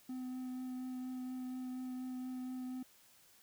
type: tone with vibrato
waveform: triangle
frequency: 254.8 Hz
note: C4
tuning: 46 cents flat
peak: -38 dBFS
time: 0.09-2.83 s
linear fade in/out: 5 ms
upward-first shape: triangle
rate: 4.2 Hz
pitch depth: 13 cents each way
effects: white hiss -65 dBFS RMS until 3.42 s